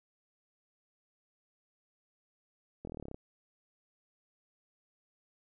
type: slowing click train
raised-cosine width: 2 ms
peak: -29 dBFS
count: 12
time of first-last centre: 2.85-3.145 s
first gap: 23 ms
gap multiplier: 1.03
effects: none